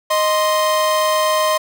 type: tone pair together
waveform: 45% pulse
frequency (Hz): 622.3 / 1046.6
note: D#5 / C6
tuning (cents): 0 / 0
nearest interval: major sixth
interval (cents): 900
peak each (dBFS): -17 / -17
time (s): 0.1-1.58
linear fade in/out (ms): 10
effects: none